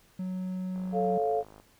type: tone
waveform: triangle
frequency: 185 Hz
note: F#3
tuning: in tune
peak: -29 dBFS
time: 0.19-1.18 s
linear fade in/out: 5 ms
type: click train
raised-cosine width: 1 ms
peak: -36 dBFS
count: 45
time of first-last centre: 0.76-1.6 s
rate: 52.4 Hz
type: chord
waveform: sine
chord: A augmented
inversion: none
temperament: equal with one note detuned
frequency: 438.2 / 554.4 / 698.5 Hz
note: A4 / C#5 / E#5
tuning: -7 / 0 / 0 cents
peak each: -28 / -34 / -28 dBFS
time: 0.92-1.44 s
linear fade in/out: 50 ms
effects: pink hiss -62 dBFS RMS until 1.79 s